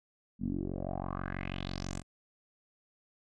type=tone with low-pass filter sweep; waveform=10% pulse; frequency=46.1 Hz; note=F#1; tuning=6 cents flat; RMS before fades=-37 dBFS; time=0.39-2.03 s; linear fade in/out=50 ms; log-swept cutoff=210 to 8800 Hz; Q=4.3; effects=none